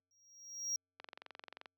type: tone with exponential growth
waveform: triangle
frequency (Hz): 5640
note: F8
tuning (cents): +16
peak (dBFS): -31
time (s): 0.11-0.76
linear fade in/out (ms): 1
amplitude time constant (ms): 140
type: click train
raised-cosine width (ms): 0.3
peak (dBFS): -32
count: 16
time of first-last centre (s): 1-1.658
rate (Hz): 22.8
effects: added 90 Hz sine -70 dBFS peak until 1.77 s + high-pass 400 Hz 12 dB/octave